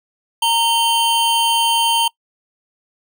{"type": "tone pair together", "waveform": "square", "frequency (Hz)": [923, 3105], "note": ["A#5", "G7"], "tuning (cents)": [-17, -17], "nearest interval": "octave + major sixth", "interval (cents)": 2100, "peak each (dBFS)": -17, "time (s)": [0.42, 2.08], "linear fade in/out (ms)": 5, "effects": ["noise-tail reverb RT60 0.1 s tail -23 dB re dry"]}